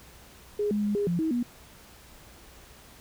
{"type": "tone with pitch steps", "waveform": "sine", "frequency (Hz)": [414.9, 208, 206.4, 408.1, 173.1, 319.6, 241.6], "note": ["G#4", "G#3", "G#3", "G#4", "F3", "D#4", "B3"], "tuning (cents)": [-2, 3, -10, -30, -15, 47, -38], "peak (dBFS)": -24, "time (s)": [0.59, 1.43], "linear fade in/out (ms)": 5, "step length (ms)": 120, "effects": ["added 60 Hz sine -58 dBFS peak until 3 s", "pink hiss -52 dBFS RMS until 3 s"]}